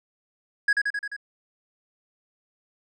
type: tone with echo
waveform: triangle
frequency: 1661.2 Hz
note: G#6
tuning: in tune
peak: -15 dBFS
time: 0.68-0.73 s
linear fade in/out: 5 ms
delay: 87 ms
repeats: 5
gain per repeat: -3 dB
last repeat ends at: 1.165 s
effects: resampled to 22050 Hz

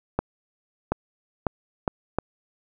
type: accelerating click train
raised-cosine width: 1 ms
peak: -8 dBFS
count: 5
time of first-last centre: 0.19-2.186 s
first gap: 730 ms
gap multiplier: 0.75
effects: none

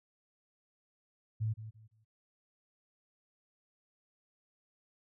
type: tone with echo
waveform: sine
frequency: 109.7 Hz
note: A2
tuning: 5 cents flat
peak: -30 dBFS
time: 1.4-1.54 s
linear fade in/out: 20 ms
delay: 170 ms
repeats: 3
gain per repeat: -12 dB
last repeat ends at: 2.05 s
effects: none

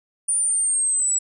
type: linear sweep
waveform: sine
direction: down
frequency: 9397 to 7750 Hz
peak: -18 dBFS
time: 0.28-1.19 s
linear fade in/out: 10 ms
effects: none

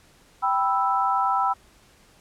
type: chord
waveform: sine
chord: E minor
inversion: first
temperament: equal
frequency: 784 / 987.8 / 1318.5 Hz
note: G5 / B5 / E6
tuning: 0 / 0 / 0 cents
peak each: -24 / -24 / -24 dBFS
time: 0.42-1.54 s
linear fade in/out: 20 ms
effects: pink hiss -56 dBFS RMS until 2.2 s + low-pass 11000 Hz 12 dB/octave

